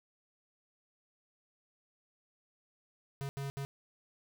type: tone bursts at uneven times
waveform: square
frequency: 138.59 Hz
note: C#3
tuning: in tune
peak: -37 dBFS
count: 3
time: 3.21-3.29 / 3.37-3.5 / 3.57-3.65 s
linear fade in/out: 0 ms
effects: none